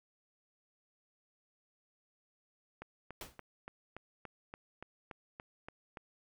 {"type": "click train", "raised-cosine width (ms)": 0.5, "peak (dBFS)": -30, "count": 12, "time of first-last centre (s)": [2.82, 5.972], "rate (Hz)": 3.49}
{"type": "noise with exponential decay", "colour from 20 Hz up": "pink", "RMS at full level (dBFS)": -42, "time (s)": [3.21, 3.4], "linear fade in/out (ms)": 2, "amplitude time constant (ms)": 40}
{"effects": []}